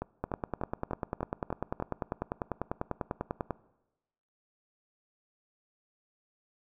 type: two click trains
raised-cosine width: 1 ms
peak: -17 / -20 dBFS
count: 34 / 7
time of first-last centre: 0.24-3.507 / 0.02-1.8 s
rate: 10.1 / 3.37 Hz
effects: noise-tail reverb RT60 1.0 s tail -21 dB re dry